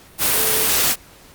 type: tone in noise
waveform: sine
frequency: 440 Hz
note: A4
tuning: in tune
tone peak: -27 dBFS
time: 0.33-0.68 s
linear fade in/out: 50 ms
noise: white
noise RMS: -17 dBFS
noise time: 0.18-0.96 s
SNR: -13 dB
effects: pink hiss -46 dBFS RMS until 1.34 s + Opus 48 kbps